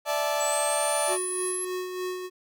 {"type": "chord", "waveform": "35% pulse", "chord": "D suspended second", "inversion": "none", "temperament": "equal with one note detuned", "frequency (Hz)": [587.3, 659.3, 872.4], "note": ["D5", "E5", "A5"], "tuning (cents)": [0, 0, -15], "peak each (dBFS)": [-26, -29, -28], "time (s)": [0.05, 1.18], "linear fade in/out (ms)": 50}
{"type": "exponential sweep", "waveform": "sine", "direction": "up", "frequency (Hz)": [7780, 11175], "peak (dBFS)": -29, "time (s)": [0.4, 1.65], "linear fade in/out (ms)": 5}
{"type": "tone with tremolo", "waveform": "square", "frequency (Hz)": 366.3, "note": "F#4", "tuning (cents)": -17, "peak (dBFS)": -29, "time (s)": [1.07, 2.3], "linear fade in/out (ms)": 50, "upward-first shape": "sine", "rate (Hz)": 3.3, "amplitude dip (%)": 45}
{"effects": []}